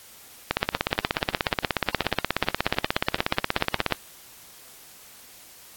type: click train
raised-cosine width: 0.3 ms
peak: -4 dBFS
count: 58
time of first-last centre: 0.51-3.923 s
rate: 16.7 Hz
effects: white hiss -48 dBFS RMS until 5.76 s + AAC 64 kbps